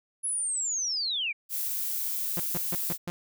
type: linear sweep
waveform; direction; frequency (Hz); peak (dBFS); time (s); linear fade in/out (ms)
sine; down; 10548 to 2222; -27; 0.23-1.33; 20
type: noise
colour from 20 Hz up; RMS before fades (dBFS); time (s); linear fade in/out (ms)
violet; -31; 1.49-2.98; 50
type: tone bursts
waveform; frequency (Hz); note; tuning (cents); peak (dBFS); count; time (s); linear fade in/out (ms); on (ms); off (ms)
sawtooth; 174.61; F3; 0; -27; 5; 2.37-3.1; 0; 26; 150
effects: none